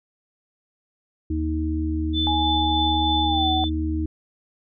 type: harmonic tone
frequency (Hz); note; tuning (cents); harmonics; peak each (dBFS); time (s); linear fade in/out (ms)
78.5; D#2; +16; 1 / 3 / 4; -24 / -35 / -25; 1.3-4.06; 5
type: tone with tremolo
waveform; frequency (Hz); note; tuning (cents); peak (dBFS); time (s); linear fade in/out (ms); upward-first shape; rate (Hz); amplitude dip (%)
sine; 3520; A7; 0; -22; 2.13-3.7; 50; sine; 3.2; 30
type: tone with pitch glide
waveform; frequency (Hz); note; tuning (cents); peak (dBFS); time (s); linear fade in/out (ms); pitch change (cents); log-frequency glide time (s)
sine; 833 to 755.1; G#5 to F#5; +5 to +35; -22; 2.27-3.64; 0; -170; 3.24-3.5
effects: none